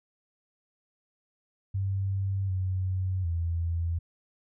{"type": "tone with pitch steps", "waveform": "sine", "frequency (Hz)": [97.2, 93.3, 84.2], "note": ["G2", "F#2", "E2"], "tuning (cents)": [-14, 15, 37], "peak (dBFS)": -26, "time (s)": [1.74, 3.99], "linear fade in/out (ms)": 10, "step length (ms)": 750, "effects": []}